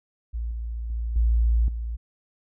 sine tone with level steps, 57.2 Hz, A#1, 32 cents flat, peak -26 / -28 / -25 / -17 / -27 dBFS, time 0.33-1.97 s, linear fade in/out 20 ms, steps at 0.51 / 0.9 / 1.16 / 1.68 s, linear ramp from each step 2 ms, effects none

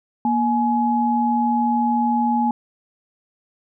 sine tone pair together, 236.5 / 843.3 Hz, A#3 / G#5, +25 / +26 cents, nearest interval octave + minor seventh, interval 2201 cents, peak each -19 dBFS, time 0.25-2.51 s, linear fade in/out 2 ms, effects none

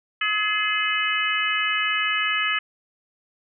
harmonic tone with a mistuned harmonic, 425.3 Hz, G#4, 41 cents sharp, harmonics 3 / 4 / 5 / 6 / 7, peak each -27 / -27 / -27 / -27 / -27 dBFS, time 0.21-2.59 s, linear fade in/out 5 ms, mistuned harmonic 5, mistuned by -37 cents, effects none

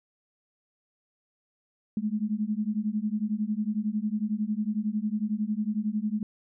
sine beating tone pair, 207.1 / 218.1 Hz, G#3 / A3, -5 / -15 cents, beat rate 11 Hz, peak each -29 dBFS, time 1.97-6.23 s, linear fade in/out 2 ms, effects none

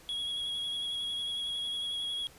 triangle tone with vibrato, 3322 Hz, G#7, in tune, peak -31 dBFS, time 0.09-2.27 s, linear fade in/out 0 ms, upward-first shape sine, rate 11 Hz, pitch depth 20 cents each way, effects pink hiss -56 dBFS RMS until 2.38 s + resampled to 32000 Hz

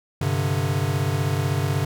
square chord, G suspended fourth, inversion none, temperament equal, 98 / 130.81 / 146.83 Hz, G2 / C3 / D3, 0 / 0 / 0 cents, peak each -26 dBFS, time 0.21-1.85 s, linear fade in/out 5 ms, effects none

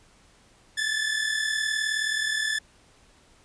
sawtooth tone pair together, 1720.8 / 1760 Hz, A6 / A6, -39 / 0 cents, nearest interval unison, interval 39 cents, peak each -24 dBFS, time 0.77-2.59 s, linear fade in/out 10 ms, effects pink hiss -58 dBFS RMS until 3.44 s + resampled to 22050 Hz

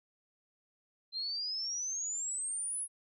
sine exponential sweep, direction up, 4090 to 10580 Hz, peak -34 dBFS, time 1.12-2.88 s, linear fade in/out 50 ms, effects none

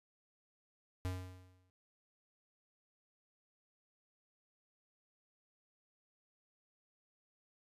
square tone with exponential decay, 92 Hz, F#2, 9 cents flat, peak -35 dBFS, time 1.05-1.7 s, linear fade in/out 0 ms, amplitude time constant 140 ms, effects noise-tail reverb RT60 0.3 s tail -23 dB re dry + resampled to 32000 Hz

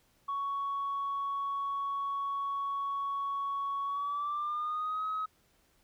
sine tone with pitch glide, 1115 to 1273.4 Hz, C#6 to D#6, +10 to +40 cents, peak -30 dBFS, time 0.28-5.26 s, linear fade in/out 10 ms, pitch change +230 cents, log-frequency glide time 3.85-5.05 s, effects tanh soft clip ceiling -28 dBFS + pink hiss -69 dBFS RMS until 5.83 s

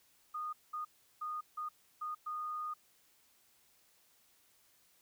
sine tone bursts at uneven times, 1230 Hz, D#6, 20 cents flat, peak -37 dBFS, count 6, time 0.34-0.53 / 0.73-0.85 / 1.21-1.41 / 1.57-1.69 / 2.01-2.15 / 2.26-2.74 s, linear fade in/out 10 ms, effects white hiss -69 dBFS RMS until 5.01 s

